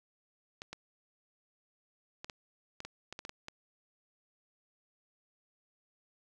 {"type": "clicks", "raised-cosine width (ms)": 0.2, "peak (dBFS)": -25, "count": 11, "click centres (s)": [0.619, 0.73, 2.245, 2.298, 2.804, 2.85, 3.126, 3.191, 3.251, 3.294, 3.484], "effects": []}